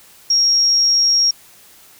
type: tone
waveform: sine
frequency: 5588 Hz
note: F8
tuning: in tune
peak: -11 dBFS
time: 0.3-1.31 s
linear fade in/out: 5 ms
effects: white hiss -46 dBFS RMS until 1.99 s